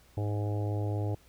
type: harmonic tone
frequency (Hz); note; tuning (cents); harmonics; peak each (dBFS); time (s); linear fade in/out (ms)
103.83; G#2; 0; 1 / 3 / 4 / 5 / 6 / 7 / 8; -29 / -39 / -41 / -43 / -45 / -46 / -47; 0.17-1.15; 5
effects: added 60 Hz sine -62 dBFS peak until 1.28 s + pink hiss -62 dBFS RMS until 1.28 s